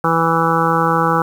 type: harmonic tone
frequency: 164.81 Hz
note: E3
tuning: in tune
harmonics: 1 / 2 / 3 / 5 / 6 / 7 / 8 / 9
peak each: -20 / -23 / -20 / -20 / -22 / -20 / -19 / -25 dBFS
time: 0.04-1.22 s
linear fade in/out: 2 ms
effects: 7-bit